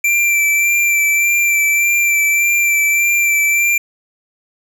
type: tone with vibrato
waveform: square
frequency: 2349 Hz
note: D7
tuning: in tune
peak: -12 dBFS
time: 0.04-3.78 s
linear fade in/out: 5 ms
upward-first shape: sine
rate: 1.7 Hz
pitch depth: 21 cents each way
effects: none